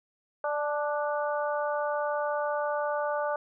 harmonic tone with a mistuned harmonic, 294.9 Hz, D4, 7 cents sharp, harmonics 2 / 3 / 4 / 5, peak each -29 / -33 / -35 / -37 dBFS, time 0.44-3.36 s, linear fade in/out 2 ms, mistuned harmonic 3, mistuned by -19 cents, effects none

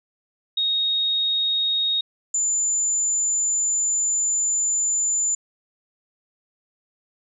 sine tone pair in turn, 3740 / 7075 Hz, A#7 / A8, +5 / +9 cents, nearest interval major seventh, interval 1104 cents, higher second, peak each -19 dBFS, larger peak neither, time 0.57-2.01 / 2.34-5.35 s, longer second, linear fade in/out 5 ms, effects none

